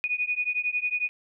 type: beating tone pair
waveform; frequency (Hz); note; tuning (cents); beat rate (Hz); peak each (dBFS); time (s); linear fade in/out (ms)
sine; 2466 / 2477; D#7 / D#7; -16 / -8; 11; -28; 0.04-1.09; 0
effects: none